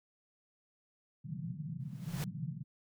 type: band-pass noise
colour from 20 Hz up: pink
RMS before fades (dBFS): -41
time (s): 1.24-2.64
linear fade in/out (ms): 10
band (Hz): 130 to 180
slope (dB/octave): 48
type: noise with exponential growth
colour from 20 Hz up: pink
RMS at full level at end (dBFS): -40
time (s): 1.8-2.24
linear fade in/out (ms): 0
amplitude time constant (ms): 95
effects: none